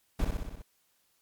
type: noise with echo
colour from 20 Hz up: brown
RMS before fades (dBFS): -27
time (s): 0.19-0.25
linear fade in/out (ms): 5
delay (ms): 62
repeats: 6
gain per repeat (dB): -3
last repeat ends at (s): 0.622
effects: white hiss -71 dBFS RMS until 1.21 s + MP3 96 kbps